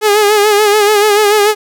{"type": "tone with vibrato", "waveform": "sawtooth", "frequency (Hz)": 417.6, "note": "G#4", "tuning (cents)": 10, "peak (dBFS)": -3, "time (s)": [0.01, 1.55], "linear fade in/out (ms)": 50, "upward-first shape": "sine", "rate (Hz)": 6.9, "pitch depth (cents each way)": 57, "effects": []}